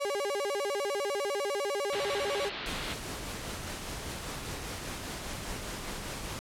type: tone with vibrato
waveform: 35% pulse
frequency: 479.6 Hz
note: A#4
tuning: 49 cents sharp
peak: -28 dBFS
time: 0-2.5 s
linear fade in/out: 20 ms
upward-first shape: square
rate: 10 Hz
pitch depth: 290 cents each way
type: low-pass noise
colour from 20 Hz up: white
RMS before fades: -39 dBFS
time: 1.92-2.94 s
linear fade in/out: 10 ms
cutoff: 4200 Hz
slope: 48 dB/octave
type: noise with tremolo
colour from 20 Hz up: pink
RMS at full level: -37 dBFS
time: 2.66-6.39 s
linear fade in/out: 0 ms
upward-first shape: triangle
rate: 5 Hz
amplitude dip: 30%
effects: low-pass 11000 Hz 12 dB/octave